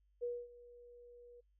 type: tone with ADSR envelope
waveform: sine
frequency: 482.4 Hz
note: B4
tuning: 41 cents flat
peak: -35 dBFS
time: 0.21-1.41 s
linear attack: 25 ms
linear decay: 240 ms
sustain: -20 dB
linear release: 13 ms
effects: noise-tail reverb RT60 0.1 s tail -25 dB re dry + added 50 Hz sine -70 dBFS peak until 1.59 s